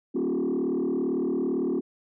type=tone with frequency modulation; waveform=sine; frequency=310.2 Hz; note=D#4; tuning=5 cents flat; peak=-22 dBFS; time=0.14-1.81 s; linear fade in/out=20 ms; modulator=37.8 Hz; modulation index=2.2; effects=tanh soft clip ceiling -21 dBFS